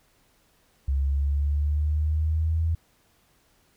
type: exponential sweep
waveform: sine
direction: up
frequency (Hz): 67.8 to 82.41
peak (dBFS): -21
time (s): 0.88-2.75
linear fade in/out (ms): 5
effects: pink hiss -64 dBFS RMS until 3.76 s